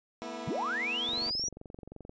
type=chord; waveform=15% pulse; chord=A suspended second; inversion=none; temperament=equal with one note detuned; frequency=220 / 243.5 / 329.6 Hz; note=A3 / B3 / E4; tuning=0 / -24 / 0 cents; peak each=-39 / -35 / -36 dBFS; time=0.22-1.3 s; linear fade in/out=0 ms
type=linear sweep; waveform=sine; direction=up; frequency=77.78 to 5890 Hz; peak=-30 dBFS; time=0.47-1.49 s; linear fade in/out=10 ms
type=click train; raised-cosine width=2 ms; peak=-32 dBFS; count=24; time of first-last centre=1.09-2.094 s; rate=22.9 Hz
effects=resampled to 16000 Hz